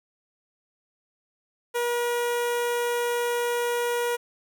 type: tone with notch filter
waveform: sawtooth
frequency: 479.5 Hz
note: A#4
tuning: 49 cents sharp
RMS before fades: -26 dBFS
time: 1.74-4.17 s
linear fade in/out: 20 ms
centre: 4600 Hz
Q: 1.9
effects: 9-bit